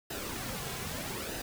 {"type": "noise with flanger", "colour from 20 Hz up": "pink", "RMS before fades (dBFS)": -38, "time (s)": [0.1, 1.42], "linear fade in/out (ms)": 5, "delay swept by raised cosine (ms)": [0.89, 3.39], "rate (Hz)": 0.8, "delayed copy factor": -0.55, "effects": []}